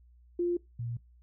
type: tone pair in turn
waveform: sine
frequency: 349.2 / 118.29 Hz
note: F4 / A#2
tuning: 0 / +26 cents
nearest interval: octave + perfect fifth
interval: 1874 cents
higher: first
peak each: -26 / -33 dBFS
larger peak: first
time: 0.39-0.57 / 0.79-0.97 s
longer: neither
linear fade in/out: 5 ms
effects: noise-tail reverb RT60 0.2 s tail -21 dB re dry + added 60 Hz sine -56 dBFS peak until 1.22 s